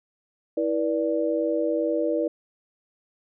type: tone cluster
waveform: sine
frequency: 325.1 / 482.6 / 585 Hz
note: E4 / B4 / D5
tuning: -24 / -40 / -7 cents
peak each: -26 dBFS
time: 0.57-2.28 s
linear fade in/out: 5 ms
effects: none